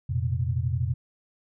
sine chord, F suspended fourth, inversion none, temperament equal with one note detuned, 87.31 / 116.54 / 128.71 Hz, F2 / Bb2 / C3, 0 / 0 / -28 cents, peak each -28 dBFS, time 0.09-0.94 s, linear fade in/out 10 ms, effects none

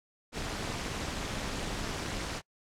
pink noise with amplitude modulation, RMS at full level -32 dBFS, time 0.32-2.42 s, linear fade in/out 50 ms, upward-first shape sine, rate 237 Hz, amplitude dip 80%, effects noise-tail reverb RT60 0.1 s tail -25 dB re dry + low-pass 7000 Hz 12 dB/octave

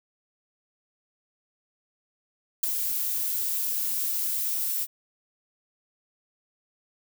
violet noise with ADSR envelope, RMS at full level -20 dBFS, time 2.63-4.87 s, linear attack 8 ms, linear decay 8 ms, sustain -8 dB, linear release 44 ms, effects none

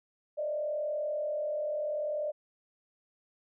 sine tone with frequency modulation, 601 Hz, D5, 40 cents sharp, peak -30 dBFS, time 0.37-2.32 s, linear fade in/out 20 ms, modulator 40.5 Hz, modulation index 0.67, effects none

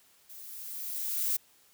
violet noise with level ramp, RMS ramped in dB -48 to -28 dBFS, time 0.29-1.37 s, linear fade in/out 10 ms, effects white hiss -63 dBFS RMS until 1.73 s + high-pass 60 Hz 12 dB/octave

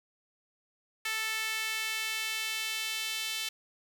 sawtooth tone with high-pass filter sweep, 440 Hz, A4, in tune, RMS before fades -34 dBFS, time 1.05-3.49 s, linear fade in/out 5 ms, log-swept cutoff 2000 to 3000 Hz, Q 1.8, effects 10-bit

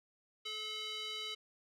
square tone with band-pass filter, 431.2 Hz, A4, 35 cents flat, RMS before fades -42 dBFS, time 0.45-1.35 s, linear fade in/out 10 ms, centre 3400 Hz, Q 4, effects none

